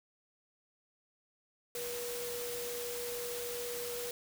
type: tone in noise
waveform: sine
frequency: 481.8 Hz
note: B4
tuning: 43 cents flat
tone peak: -39 dBFS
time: 1.75-4.11 s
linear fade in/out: 2 ms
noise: white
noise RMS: -42 dBFS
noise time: 1.75-4.11 s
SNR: 0 dB
effects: none